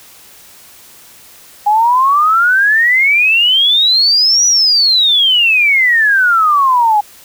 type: exponential two-way sweep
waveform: sine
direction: up then down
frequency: 816 to 5920 to 816 Hz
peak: -7 dBFS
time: 1.66-7.01 s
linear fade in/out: 10 ms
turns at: 4.46 s
effects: white hiss -40 dBFS RMS until 7.24 s